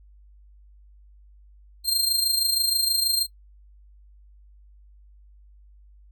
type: tone with amplitude modulation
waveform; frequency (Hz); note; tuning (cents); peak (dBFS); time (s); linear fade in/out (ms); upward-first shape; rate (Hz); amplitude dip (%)
sawtooth; 4186; C8; 0; -15; 1.84-3.27; 50; sine; 26.3; 60
effects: noise-tail reverb RT60 0.1 s tail -20 dB re dry + added 50 Hz sine -49 dBFS peak until 6.11 s